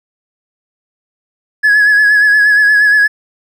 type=tone with vibrato; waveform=triangle; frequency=1688 Hz; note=G#6; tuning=28 cents sharp; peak=-3 dBFS; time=1.63-3.08 s; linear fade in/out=20 ms; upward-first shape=sine; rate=8.5 Hz; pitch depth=37 cents each way; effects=tanh soft clip ceiling -1 dBFS